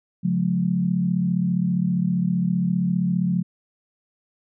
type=tone cluster; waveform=sine; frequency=140 / 179.5 / 214.6 Hz; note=C#3 / F3 / A3; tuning=+18 / +48 / -43 cents; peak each=-27 / -20 / -27 dBFS; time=0.23-3.43 s; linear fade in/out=20 ms; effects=none